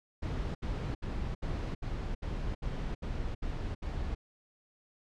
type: noise bursts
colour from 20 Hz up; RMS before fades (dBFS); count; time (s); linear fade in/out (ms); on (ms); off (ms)
brown; -35; 10; 0.22-4.15; 10; 330; 70
effects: low-pass 5000 Hz 12 dB/octave